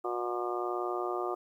harmonic tone, 120.7 Hz, B2, 39 cents flat, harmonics 3 / 4 / 5 / 6 / 7 / 8 / 9 / 10, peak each -34 / -42 / -41 / -37 / -46 / -47 / -43 / -38 dBFS, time 0.04-1.35 s, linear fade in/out 10 ms, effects 11-bit

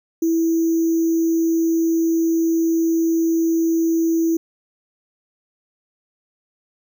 sine tone with sample-and-hold, 329.6 Hz, E4, in tune, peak -15 dBFS, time 0.22-4.37 s, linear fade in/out 5 ms, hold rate 6300 Hz, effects none

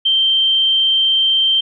sine tone, 3136 Hz, G7, in tune, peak -11 dBFS, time 0.05-1.61 s, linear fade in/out 10 ms, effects none

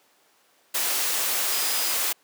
sine tone in noise, 4978 Hz, D#8, in tune, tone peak -33 dBFS, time 1.51-1.93 s, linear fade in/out 10 ms, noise white, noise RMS -25 dBFS, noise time 0.74-2.13 s, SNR -11 dB, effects pink hiss -61 dBFS RMS until 2.23 s + high-pass 400 Hz 12 dB/octave

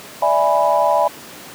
sine chord, E dominant seventh, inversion third, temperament equal, 587.3 / 659.3 / 830.6 / 987.8 Hz, D5 / E5 / G#5 / B5, 0 / 0 / 0 / 0 cents, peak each -18 dBFS, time 0.22-1.08 s, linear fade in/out 5 ms, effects pink hiss -36 dBFS RMS until 1.54 s + high-pass 200 Hz 12 dB/octave

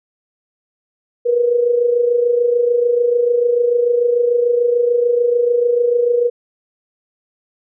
sine tone with amplitude modulation, 480.6 Hz, B4, 47 cents flat, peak -9 dBFS, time 1.25-6.3 s, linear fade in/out 20 ms, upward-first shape sine, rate 26.8 Hz, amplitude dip 60%, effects none

